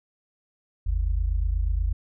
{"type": "tone pair together", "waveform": "sine", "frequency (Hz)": [48.19, 76.5], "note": ["G1", "D#2"], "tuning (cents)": [-29, -29], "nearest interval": "minor sixth", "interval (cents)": 800, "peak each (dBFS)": [-22, -26], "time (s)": [0.86, 1.93], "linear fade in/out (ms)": 10, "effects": ["tanh soft clip ceiling -14 dBFS"]}